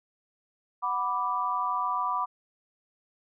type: chord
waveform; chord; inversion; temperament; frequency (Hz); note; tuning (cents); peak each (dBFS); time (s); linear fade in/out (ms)
sine; B minor; second; equal; 740 / 987.8 / 1174.7; F#5 / B5 / D6; 0 / 0 / 0; -35 / -29 / -29; 0.82-2.26; 20
effects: none